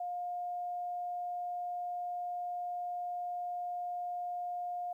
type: tone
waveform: sine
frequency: 710 Hz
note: F5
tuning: 28 cents sharp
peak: -35 dBFS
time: 0-4.93 s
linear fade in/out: 5 ms
effects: 12-bit